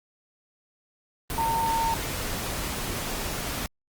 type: tone in noise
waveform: sine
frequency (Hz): 910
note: A#5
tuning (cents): -42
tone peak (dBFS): -23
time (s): 1.38-1.94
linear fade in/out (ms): 0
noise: pink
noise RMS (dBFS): -31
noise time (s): 1.3-3.66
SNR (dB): +5
effects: Opus 32 kbps